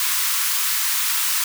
white high-pass noise, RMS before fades -21 dBFS, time 0-1.44 s, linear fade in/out 2 ms, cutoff 960 Hz, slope 48 dB/octave, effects none

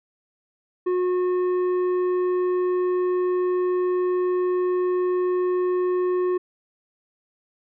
sine tone with tanh clipping, 362.7 Hz, F#4, 34 cents flat, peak -21 dBFS, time 0.86-6.38 s, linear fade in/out 10 ms, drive 8 dB, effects none

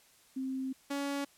sine / sawtooth tone pair in turn, 263.3 / 281.3 Hz, C4 / C#4, +11 / +26 cents, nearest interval minor second, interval 115 cents, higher second, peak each -33 / -29 dBFS, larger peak second, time 0.36-0.73 / 0.9-1.25 s, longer first, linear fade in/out 10 ms, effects white hiss -63 dBFS RMS until 1.37 s + low-pass 12000 Hz 12 dB/octave

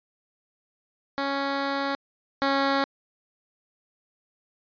10% pulse tone pair in turn, 277.2 / 275 Hz, C#4 / C#4, 0 / -14 cents, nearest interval unison, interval 14 cents, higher first, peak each -17 / -13 dBFS, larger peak second, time 1.18-1.95 / 2.42-2.84 s, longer first, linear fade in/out 0 ms, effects resampled to 11025 Hz

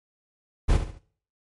brown noise with echo, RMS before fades -18 dBFS, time 0.68-0.78 s, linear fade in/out 20 ms, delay 71 ms, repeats 3, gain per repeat -9 dB, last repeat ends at 0.993 s, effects noise-tail reverb RT60 0.5 s tail -19 dB re dry + MP3 48 kbps

